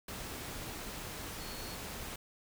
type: tone in noise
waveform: sine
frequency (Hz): 4347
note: C#8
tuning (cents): -35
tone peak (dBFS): -50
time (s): 1.4-1.75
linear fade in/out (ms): 5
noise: pink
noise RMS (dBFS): -43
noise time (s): 0.08-2.16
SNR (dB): -10
effects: none